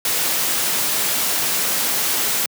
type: noise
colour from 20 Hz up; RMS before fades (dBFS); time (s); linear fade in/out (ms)
white; -20; 0.05-2.46; 2
effects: high-pass 150 Hz 12 dB/octave